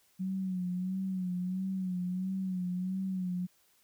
sine tone with vibrato, 185 Hz, F#3, in tune, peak -31 dBFS, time 0.19-3.47 s, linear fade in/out 20 ms, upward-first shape sine, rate 1.5 Hz, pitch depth 55 cents each way, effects white hiss -68 dBFS RMS until 3.83 s

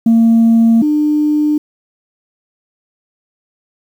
sine tone pair in turn, 228.4 / 300 Hz, A#3 / D4, -35 / +37 cents, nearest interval perfect fourth, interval 472 cents, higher second, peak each -4 / -9 dBFS, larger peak first, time 0.06-0.82 / 0.82-1.58 s, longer neither, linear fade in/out 5 ms, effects tanh soft clip ceiling -4 dBFS + 7-bit

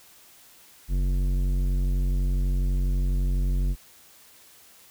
sine tone with tanh clipping, 46.03 Hz, F#1, 8 cents flat, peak -23 dBFS, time 0.88-3.76 s, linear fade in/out 50 ms, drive 13 dB, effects white hiss -53 dBFS RMS until 4.9 s

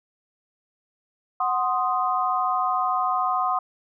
sine chord, C diminished, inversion second, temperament equal, 740 / 1046.5 / 1244.5 Hz, Gb5 / C6 / Eb6, 0 / 0 / 0 cents, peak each -25 dBFS, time 1.4-3.59 s, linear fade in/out 5 ms, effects none

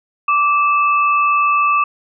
sine tone pair together, 1166.6 / 2619 Hz, D6 / E7, -12 / -12 cents, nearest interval octave + major second, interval 1400 cents, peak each -12 / -19 dBFS, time 0.28-1.84 s, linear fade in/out 5 ms, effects none

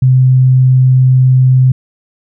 sine tone, 129.1 Hz, C3, 23 cents flat, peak -4 dBFS, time 0.02-1.72 s, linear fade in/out 5 ms, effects none

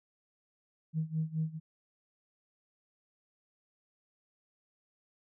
sine tone with tremolo, 158.6 Hz, D#3, 33 cents sharp, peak -27 dBFS, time 0.93-1.6 s, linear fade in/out 50 ms, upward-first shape sine, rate 4.7 Hz, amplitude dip 90%, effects tanh soft clip ceiling -23 dBFS

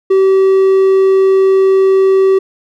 triangle tone, 384 Hz, G4, 36 cents flat, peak -4 dBFS, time 0.1-2.39 s, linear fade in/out 10 ms, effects none

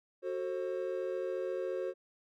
triangle chord, F# diminished, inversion none, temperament just, 370 / 444 / 532.8 Hz, F#4 / A4 / C5, 0 / +16 / +31 cents, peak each -35 / -39 / -35 dBFS, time 0.22-1.94 s, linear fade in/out 50 ms, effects none

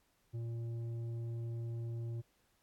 sine tone with tanh clipping, 116.3 Hz, A#2, 4 cents flat, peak -39 dBFS, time 0.33-2.22 s, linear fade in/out 20 ms, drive 8 dB, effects pink hiss -75 dBFS RMS until 2.62 s + AAC 64 kbps

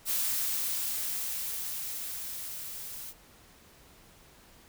blue noise with level ramp, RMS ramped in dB -29 to -42 dBFS, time 0.05-3.14 s, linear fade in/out 50 ms, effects pink hiss -57 dBFS RMS until 4.68 s

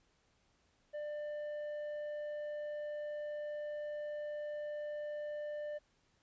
sine tone with tanh clipping, 595 Hz, D5, 22 cents sharp, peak -40 dBFS, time 0.93-5.79 s, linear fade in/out 20 ms, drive 6 dB, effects pink hiss -74 dBFS RMS until 6.22 s + resampled to 16000 Hz

